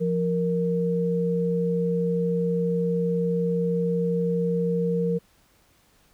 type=tone pair together; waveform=sine; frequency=173.52 / 466.2 Hz; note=F3 / A#4; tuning=-11 / 0 cents; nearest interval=octave + perfect fourth; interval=1711 cents; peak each=-24 dBFS; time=0-5.19 s; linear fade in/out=20 ms; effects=pink hiss -61 dBFS RMS until 6.13 s